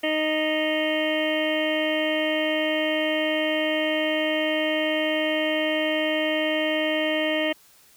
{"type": "harmonic tone", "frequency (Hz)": 310.1, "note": "D#4", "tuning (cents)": -6, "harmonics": [1, 2, 3, 4, 6, 7, 8, 9, 10], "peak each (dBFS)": [-27, -25, -39, -40, -30, -32, -39, -33, -32], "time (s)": [0.03, 7.53], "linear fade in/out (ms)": 10, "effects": ["white hiss -55 dBFS RMS until 7.96 s"]}